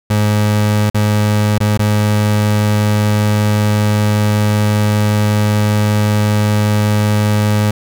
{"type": "tone with dropouts", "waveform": "30% pulse", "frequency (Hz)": 105.2, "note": "G#2", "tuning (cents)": 23, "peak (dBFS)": -8, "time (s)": [0.1, 7.71], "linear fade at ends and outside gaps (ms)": 5, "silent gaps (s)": [[0.9, 0.945], [1.583, 1.603], [1.775, 1.792]], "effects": []}